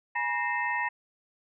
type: tone cluster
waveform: sine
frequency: 837 / 962 / 1842 / 2093 / 2624 Hz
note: G#5 / B5 / A#6 / C7 / E7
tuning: +13 / -46 / -21 / 0 / -9 cents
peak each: -36 / -31 / -30 / -37 / -38 dBFS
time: 0.15-0.89 s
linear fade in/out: 10 ms
effects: none